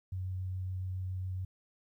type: tone with vibrato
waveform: sine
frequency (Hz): 92.9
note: F#2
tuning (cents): +7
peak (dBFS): -34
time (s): 0.12-1.45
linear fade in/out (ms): 5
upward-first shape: sine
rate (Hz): 7.2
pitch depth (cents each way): 8
effects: 12-bit